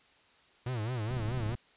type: tone with vibrato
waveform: 45% pulse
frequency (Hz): 116.54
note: A#2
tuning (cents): 0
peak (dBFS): -32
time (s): 0.66-1.55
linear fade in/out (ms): 5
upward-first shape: sine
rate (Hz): 4.7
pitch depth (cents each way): 180
type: click train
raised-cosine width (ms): 5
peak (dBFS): -28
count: 16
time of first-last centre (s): 1.11-1.551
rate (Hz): 34
effects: white hiss -63 dBFS RMS until 1.76 s + resampled to 8000 Hz